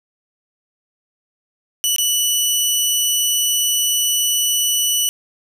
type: tone with dropouts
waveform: 15% pulse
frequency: 2961 Hz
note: F#7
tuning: 1 cent sharp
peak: -8 dBFS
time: 1.84-5.09 s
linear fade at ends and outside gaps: 0 ms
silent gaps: 1.962-1.983 s
effects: none